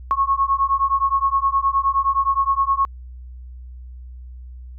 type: beating tone pair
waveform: sine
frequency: 1091 / 1100.6 Hz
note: C#6 / C#6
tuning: -28 / -13 cents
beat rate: 9.6 Hz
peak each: -19 / -19 dBFS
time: 0.11-2.85 s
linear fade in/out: 0 ms
effects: added 62 Hz sine -34 dBFS peak until 4.78 s